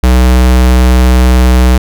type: tone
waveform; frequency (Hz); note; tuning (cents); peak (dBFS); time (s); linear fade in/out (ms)
square; 62.7; B1; +27; -4; 0.03-1.78; 5
effects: none